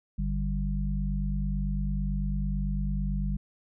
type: harmonic tone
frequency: 49 Hz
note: G1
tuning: in tune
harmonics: 1 / 3 / 4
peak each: -28 / -33 / -33 dBFS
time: 0.18-3.37 s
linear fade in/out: 10 ms
effects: none